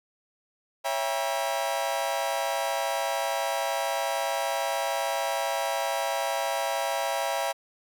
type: chord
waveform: 40% pulse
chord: C# diminished seventh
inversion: none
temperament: just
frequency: 554.4 / 665.2 / 798.3 / 957.9 Hz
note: C#5 / E5 / G5 / Bb5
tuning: 0 / +16 / +31 / +47 cents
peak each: -32 / -30 / -31 / -32 dBFS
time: 0.84-7.53 s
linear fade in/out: 20 ms
effects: none